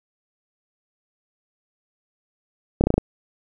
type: slowing click train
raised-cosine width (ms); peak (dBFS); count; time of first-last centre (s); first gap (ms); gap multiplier
2; -3; 6; 2.81-2.98; 29; 1.08
effects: none